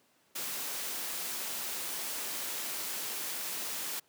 white noise, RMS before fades -37 dBFS, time 0.35-4 s, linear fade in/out 10 ms, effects pink hiss -68 dBFS RMS until 4.08 s + high-pass 200 Hz 12 dB/octave

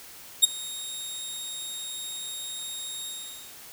20% pulse tone with ADSR envelope, 3729 Hz, A#7, in tune, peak -5 dBFS, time 0.42-3.56 s, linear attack 20 ms, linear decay 15 ms, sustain -23 dB, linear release 490 ms, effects white hiss -46 dBFS RMS until 3.72 s

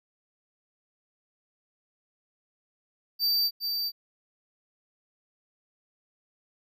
square tone with echo, 4646 Hz, D8, 20 cents flat, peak -23 dBFS, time 3.19-3.51 s, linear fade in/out 50 ms, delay 410 ms, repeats 1, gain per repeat -5 dB, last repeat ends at 3.92 s, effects none

